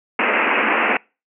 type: band-pass noise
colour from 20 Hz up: white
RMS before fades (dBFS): -18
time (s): 0.19-0.97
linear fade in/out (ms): 2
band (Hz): 210 to 2700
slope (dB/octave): 96
effects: noise-tail reverb RT60 0.3 s tail -26 dB re dry